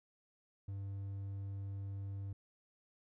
triangle tone, 98.6 Hz, G2, 11 cents sharp, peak -38 dBFS, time 0.68-2.33 s, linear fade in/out 5 ms, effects none

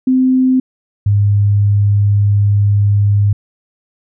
sine tone pair in turn, 258.2 / 102.05 Hz, C4 / G#2, -23 / -30 cents, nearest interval octave + major third, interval 1607 cents, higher first, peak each -8 dBFS, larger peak neither, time 0.07-0.6 / 1.06-3.33 s, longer second, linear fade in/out 5 ms, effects none

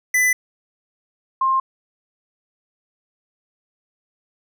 square / sine tone pair in turn, 2000 / 1059.5 Hz, B6 / C6, +21 / +21 cents, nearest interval major seventh, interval 1100 cents, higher first, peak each -15 dBFS, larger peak neither, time 0.14-0.33 / 1.41-1.6 s, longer neither, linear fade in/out 5 ms, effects none

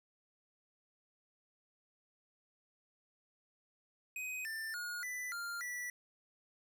square tone with pitch steps, 2512 / 1782 / 1438 / 1989 / 1397 / 1958 Hz, D#7 / A6 / F#6 / B6 / F6 / B6, +16 / +22 / -50 / +12 / 0 / -15 cents, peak -40 dBFS, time 4.16-5.9 s, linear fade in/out 2 ms, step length 290 ms, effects none

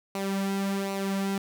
sawtooth tone with flanger, 196 Hz, G3, in tune, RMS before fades -29 dBFS, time 0.15-1.38 s, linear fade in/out 2 ms, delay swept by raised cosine 0.59 to 3.39 ms, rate 1.3 Hz, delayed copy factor -0.6, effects none

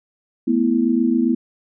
sine chord, A suspended second, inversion none, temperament just, 220 / 247.5 / 330 Hz, A3 / B3 / E4, 0 / +4 / +2 cents, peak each -21 / -17 / -20 dBFS, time 0.47-1.35 s, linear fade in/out 10 ms, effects none

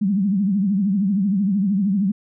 sine tone with vibrato, 197.1 Hz, G3, 10 cents sharp, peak -16 dBFS, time 0.01-2.12 s, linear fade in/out 10 ms, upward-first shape triangle, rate 13 Hz, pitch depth 160 cents each way, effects none

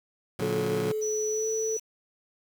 20% pulse chord, Bb augmented, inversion none, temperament just, 116.54 / 145.68 / 182.1 Hz, Bb2 / D3 / F#3, 0 / -14 / -27 cents, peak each -29 / -30 / -27 dBFS, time 0.39-0.92 s, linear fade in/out 5 ms
sine tone with pitch glide, 431 to 442.3 Hz, A4 to A4, -36 to +9 cents, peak -27 dBFS, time 0.42-1.77 s, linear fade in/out 5 ms, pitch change +45 cents, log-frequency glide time 1.3-1.48 s
sine tone, 5920 Hz, F#8, in tune, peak -31 dBFS, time 1.01-1.8 s, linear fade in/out 20 ms
effects 8-bit

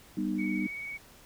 sine chord, G augmented, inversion none, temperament just, 196 / 245 / 306.2 Hz, G3 / B3 / D#4, 0 / -14 / -28 cents, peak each -32 / -34 / -32 dBFS, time 0.17-0.67 s, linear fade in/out 5 ms
sine tone with vibrato, 2241 Hz, C#7, 18 cents sharp, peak -36 dBFS, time 0.38-0.98 s, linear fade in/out 20 ms, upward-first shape square, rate 18 Hz, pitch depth 16 cents each way
effects pink hiss -55 dBFS RMS until 1.25 s

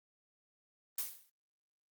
blue noise with exponential decay, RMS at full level -33 dBFS, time 0.98-1.3 s, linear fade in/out 5 ms, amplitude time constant 69 ms, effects Opus 24 kbps

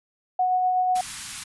sine tone with tremolo, 736 Hz, F#5, 9 cents flat, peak -18 dBFS, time 0.39-1.01 s, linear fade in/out 5 ms, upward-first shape sine, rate 8.1 Hz, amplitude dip 25%
white band-stop noise, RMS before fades -34 dBFS, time 0.95-1.44 s, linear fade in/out 10 ms, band 240 to 1000 Hz, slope 24 dB/octave
effects resampled to 24000 Hz

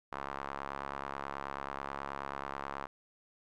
sawtooth tone with band-pass filter, 69.3 Hz, C#2, in tune, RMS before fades -41 dBFS, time 0.12-2.87 s, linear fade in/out 5 ms, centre 1100 Hz, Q 2.1, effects none

